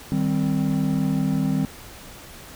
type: chord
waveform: triangle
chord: C minor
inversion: first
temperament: equal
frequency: 155.56 / 196 / 261.6 Hz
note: Eb3 / G3 / C4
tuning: 0 / 0 / 0 cents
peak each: -22 dBFS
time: 0.12-1.65 s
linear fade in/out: 0 ms
effects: pink hiss -42 dBFS RMS until 2.55 s